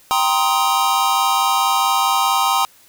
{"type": "chord", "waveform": "square", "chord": "C minor seventh", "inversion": "second", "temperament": "just", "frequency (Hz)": [784.9, 941.9, 1046.5, 1255.8], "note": ["G5", "Bb5", "C6", "Eb6"], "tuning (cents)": [2, 18, 0, 16], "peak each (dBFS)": -21, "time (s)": [0.11, 2.65], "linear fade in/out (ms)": 0, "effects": ["white hiss -50 dBFS RMS until 2.88 s"]}